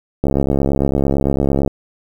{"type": "click train", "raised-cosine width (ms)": 2, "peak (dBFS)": -3, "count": 100, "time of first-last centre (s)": [0.24, 1.677], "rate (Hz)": 68.9, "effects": ["7-bit"]}